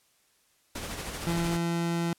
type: noise with tremolo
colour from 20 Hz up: pink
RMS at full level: -35 dBFS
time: 0.75-1.57 s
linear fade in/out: 5 ms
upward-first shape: sine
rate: 13 Hz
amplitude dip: 35%
type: tone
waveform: 30% pulse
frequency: 169.4 Hz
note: E3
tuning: 48 cents sharp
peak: -24 dBFS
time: 1.27-2.13 s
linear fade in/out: 0 ms
effects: white hiss -67 dBFS RMS until 2.18 s + low-pass 12000 Hz 12 dB/octave